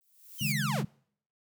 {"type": "noise with exponential growth", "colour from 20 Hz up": "violet", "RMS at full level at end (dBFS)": -34, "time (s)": [0.01, 0.52], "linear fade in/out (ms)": 0, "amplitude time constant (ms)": 110}
{"type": "linear sweep", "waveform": "sawtooth", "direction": "down", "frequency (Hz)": [3155, 159.2], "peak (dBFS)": -28, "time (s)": [0.38, 0.84], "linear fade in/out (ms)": 50}
{"type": "chord", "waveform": "sine", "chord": "C# suspended second", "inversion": "none", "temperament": "equal with one note detuned", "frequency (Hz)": [138.59, 159.29, 207.7], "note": ["C#3", "D#3", "G#3"], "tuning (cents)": [0, 41, 0], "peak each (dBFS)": [-32, -35, -34], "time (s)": [0.41, 0.85], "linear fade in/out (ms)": 5}
{"effects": ["noise-tail reverb RT60 0.6 s tail -25 dB re dry"]}